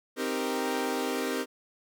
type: chord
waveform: sawtooth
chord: C minor seventh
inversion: none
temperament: equal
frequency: 261.6 / 311.1 / 392 / 466.2 Hz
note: C4 / Eb4 / G4 / Bb4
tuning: 0 / 0 / 0 / 0 cents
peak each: -29 / -32 / -30 / -30 dBFS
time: 0.16-1.46 s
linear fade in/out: 50 ms
effects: none